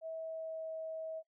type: tone with pitch glide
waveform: sine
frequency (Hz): 647 to 641.4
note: E5 to E5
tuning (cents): -32 to -48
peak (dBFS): -39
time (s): 0.01-1.23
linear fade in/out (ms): 50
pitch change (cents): -16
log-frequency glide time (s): 0.13-0.72
effects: noise-tail reverb RT60 0.1 s tail -21 dB re dry